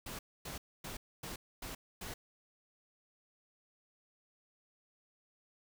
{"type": "noise bursts", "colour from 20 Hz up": "pink", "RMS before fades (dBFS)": -44, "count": 6, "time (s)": [0.06, 2.14], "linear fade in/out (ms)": 5, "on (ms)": 130, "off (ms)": 260, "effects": []}